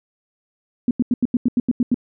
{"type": "tone bursts", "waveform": "sine", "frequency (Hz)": 243.7, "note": "B3", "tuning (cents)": -23, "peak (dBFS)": -13, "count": 10, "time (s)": [0.88, 1.944], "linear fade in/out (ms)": 2, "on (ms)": 29, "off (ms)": 86, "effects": []}